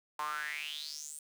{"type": "tone with high-pass filter sweep", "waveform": "sawtooth", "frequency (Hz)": 150, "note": "D3", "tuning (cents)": 37, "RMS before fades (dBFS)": -40, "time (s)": [0.19, 1.19], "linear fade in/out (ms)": 2, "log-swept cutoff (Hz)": [960, 9100], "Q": 7.6, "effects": []}